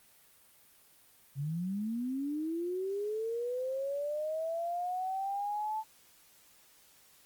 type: linear sweep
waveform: sine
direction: up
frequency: 132.6 to 881 Hz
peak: -32 dBFS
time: 1.35-5.84 s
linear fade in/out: 50 ms
effects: white hiss -62 dBFS RMS until 7.25 s + Opus 32 kbps